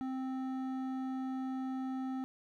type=tone with hard clipping; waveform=sine; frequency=261.6 Hz; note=C4; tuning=in tune; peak=-37 dBFS; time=0.01-2.24 s; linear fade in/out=0 ms; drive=10 dB; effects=none